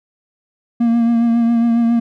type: tone with vibrato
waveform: triangle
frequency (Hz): 233.1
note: A#3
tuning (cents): 0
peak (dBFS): -9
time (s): 0.8-2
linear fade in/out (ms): 10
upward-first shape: triangle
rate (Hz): 7.3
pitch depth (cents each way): 31
effects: none